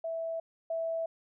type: tone pair in turn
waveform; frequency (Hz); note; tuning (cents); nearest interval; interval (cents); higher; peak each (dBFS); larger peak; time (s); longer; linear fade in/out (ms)
sine; 657 / 657; E5 / E5; -6 / -6; unison; 0; neither; -32 / -30; second; 0.04-0.4 / 0.7-1.06; neither; 5
effects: none